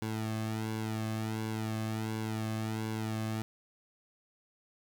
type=tone with flanger; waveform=sawtooth; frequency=110 Hz; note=A2; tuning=in tune; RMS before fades=-35 dBFS; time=0.02-3.42 s; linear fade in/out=0 ms; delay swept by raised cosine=1.6 to 2.12 ms; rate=1.4 Hz; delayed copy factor=-0.9; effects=none